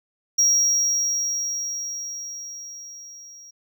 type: tone with level ramp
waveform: triangle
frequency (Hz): 5650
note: F8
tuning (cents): +19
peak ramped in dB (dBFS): -13 to -41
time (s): 0.38-3.51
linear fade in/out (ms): 10
effects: none